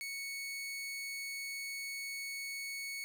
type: tone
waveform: sawtooth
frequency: 2217 Hz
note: C#7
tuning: in tune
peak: -36 dBFS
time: 0.01-3.04 s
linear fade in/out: 0 ms
effects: none